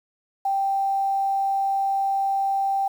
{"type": "tone with quantisation", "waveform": "sine", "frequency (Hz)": 784, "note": "G5", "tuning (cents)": 0, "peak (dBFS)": -20, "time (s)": [0.45, 2.88], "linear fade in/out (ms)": 5, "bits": 8, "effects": []}